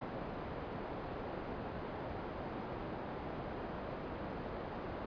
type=low-pass noise; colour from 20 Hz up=white; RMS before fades=-43 dBFS; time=0.01-5.06 s; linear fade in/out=10 ms; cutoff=730 Hz; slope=12 dB/octave; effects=resampled to 11025 Hz